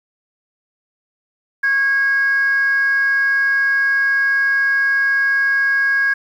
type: tone with frequency modulation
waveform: sine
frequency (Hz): 1641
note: G#6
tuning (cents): -21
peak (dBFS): -12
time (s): 1.63-6.14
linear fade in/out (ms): 10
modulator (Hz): 542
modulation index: 0.23
effects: tanh soft clip ceiling -9 dBFS + 8-bit